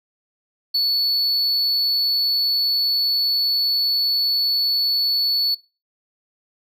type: tone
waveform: triangle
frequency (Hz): 4435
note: C#8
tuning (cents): 0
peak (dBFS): -15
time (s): 0.74-5.55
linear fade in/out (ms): 10
effects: noise-tail reverb RT60 0.3 s tail -22 dB re dry